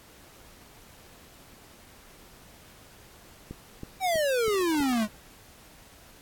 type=click train; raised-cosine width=3 ms; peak=-24 dBFS; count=5; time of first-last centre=3.51-4.804 s; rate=3.09 Hz
type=exponential sweep; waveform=square; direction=down; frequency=784 to 204.6 Hz; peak=-24 dBFS; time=4-5.08 s; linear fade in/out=50 ms
effects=pink hiss -53 dBFS RMS until 6.21 s + AAC 64 kbps